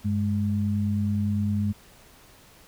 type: tone pair together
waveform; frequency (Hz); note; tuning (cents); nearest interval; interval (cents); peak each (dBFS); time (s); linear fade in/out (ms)
sine; 98.1 / 207.7; G2 / G#3; +2 / 0; octave + minor second; 1298; -25; 0.04-1.73; 20
effects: pink hiss -53 dBFS RMS until 2.67 s